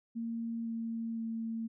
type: tone with pitch steps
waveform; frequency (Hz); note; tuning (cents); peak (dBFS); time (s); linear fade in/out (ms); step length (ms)
sine; 230 / 228.1 / 226.3; A#3 / A#3 / A3; -23 / -37 / +49; -34; 0.15-1.68; 20; 510
effects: none